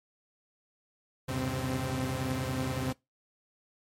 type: tone cluster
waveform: sawtooth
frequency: 78.5 / 97.9 / 128.7 / 139.3 / 260.8 Hz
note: D#2 / G2 / C3 / C#3 / C4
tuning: +16 / -2 / -28 / +9 / -5 cents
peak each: -37 / -36 / -30 / -35 / -31 dBFS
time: 1.28-2.93 s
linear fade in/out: 10 ms
effects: noise-tail reverb RT60 0.2 s tail -22 dB re dry + MP3 64 kbps